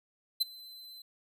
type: tone with ADSR envelope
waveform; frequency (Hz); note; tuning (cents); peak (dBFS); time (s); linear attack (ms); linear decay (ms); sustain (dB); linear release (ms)
45% pulse; 4054; B7; +45; -22; 0.4-1.02; 15; 19; -24; 4
effects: none